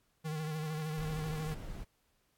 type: tone with vibrato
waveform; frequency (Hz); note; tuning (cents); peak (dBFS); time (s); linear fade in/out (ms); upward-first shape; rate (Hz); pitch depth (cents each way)
square; 155.56; D#3; 0; -36; 0.24-1.55; 20; sine; 13; 45
type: noise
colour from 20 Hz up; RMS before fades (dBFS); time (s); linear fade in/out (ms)
brown; -43; 0.97-1.85; 20
effects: pink hiss -75 dBFS RMS until 2.37 s + AAC 64 kbps